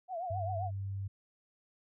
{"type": "tone with vibrato", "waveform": "sine", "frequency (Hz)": 703, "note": "F5", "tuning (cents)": 11, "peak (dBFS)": -35, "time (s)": [0.08, 0.71], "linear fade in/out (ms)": 50, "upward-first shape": "triangle", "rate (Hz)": 7.6, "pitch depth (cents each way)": 150}
{"type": "tone", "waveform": "sine", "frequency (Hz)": 98, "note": "G2", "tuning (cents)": 0, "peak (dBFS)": -35, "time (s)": [0.3, 1.08], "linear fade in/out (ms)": 10}
{"effects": []}